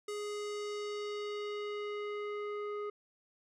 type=tone with low-pass filter sweep; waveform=square; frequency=415.3 Hz; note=G#4; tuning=in tune; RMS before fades=-39 dBFS; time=0.08-2.9 s; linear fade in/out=5 ms; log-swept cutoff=9100 to 1400 Hz; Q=1.3; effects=none

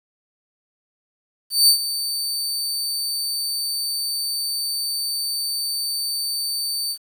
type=tone with ADSR envelope; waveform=sawtooth; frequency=4572 Hz; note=D8; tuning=47 cents flat; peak=-7 dBFS; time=1.5-6.98 s; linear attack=180 ms; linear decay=95 ms; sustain=-13 dB; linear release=71 ms; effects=8-bit

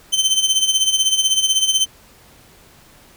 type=tone with tremolo; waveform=25% pulse; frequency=3090 Hz; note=G7; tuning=26 cents flat; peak=-8 dBFS; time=0.12-1.86 s; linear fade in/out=20 ms; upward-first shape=sine; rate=16 Hz; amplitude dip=70%; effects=pink hiss -48 dBFS RMS until 3.16 s

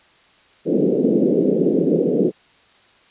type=band-pass noise; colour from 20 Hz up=white; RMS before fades=-17 dBFS; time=0.65-2.32 s; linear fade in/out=50 ms; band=170 to 480 Hz; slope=48 dB/octave; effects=white hiss -53 dBFS RMS until 3.1 s + resampled to 8000 Hz

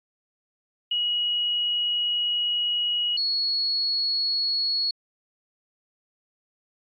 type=tone pair in turn; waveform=sine; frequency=2905 / 4353 Hz; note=F#7 / C#8; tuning=-32 / -32 cents; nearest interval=perfect fifth; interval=700 cents; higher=second; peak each=-22 dBFS; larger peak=neither; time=0.91-3.17 / 3.17-4.91 s; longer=first; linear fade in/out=5 ms; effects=AAC 64 kbps

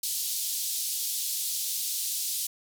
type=band-pass noise; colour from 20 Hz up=white; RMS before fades=-31 dBFS; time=0.03-2.47 s; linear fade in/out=5 ms; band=3600 to 15000 Hz; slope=24 dB/octave; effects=none

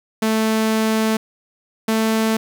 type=tone pair in turn; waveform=sawtooth; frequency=220 / 221.4 Hz; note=A3 / A3; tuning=0 / +11 cents; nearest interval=unison; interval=11 cents; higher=second; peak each=-12 dBFS; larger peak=neither; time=0.22-1.17 / 1.88-2.37 s; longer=first; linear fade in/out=5 ms; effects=8-bit

